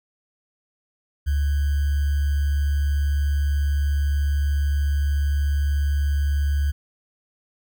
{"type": "tone with sample-and-hold", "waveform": "sine", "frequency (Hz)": 71.6, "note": "D2", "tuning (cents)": -43, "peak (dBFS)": -18, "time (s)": [1.26, 6.72], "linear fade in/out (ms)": 20, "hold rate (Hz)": 1575, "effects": []}